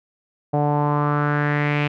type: tone with low-pass filter sweep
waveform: sawtooth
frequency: 146.83 Hz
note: D3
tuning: in tune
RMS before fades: -20 dBFS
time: 0.53-1.88 s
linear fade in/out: 10 ms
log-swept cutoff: 700 to 2600 Hz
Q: 3.9
effects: none